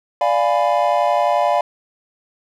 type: chord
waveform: triangle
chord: D diminished seventh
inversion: none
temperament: equal with one note detuned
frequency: 587.3 / 698.5 / 830.6 / 997.5 Hz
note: D5 / F5 / Ab5 / Cb6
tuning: 0 / 0 / 0 / +17 cents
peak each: -17 / -16 / -19 / -20 dBFS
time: 0.21-1.61 s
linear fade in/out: 2 ms
effects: none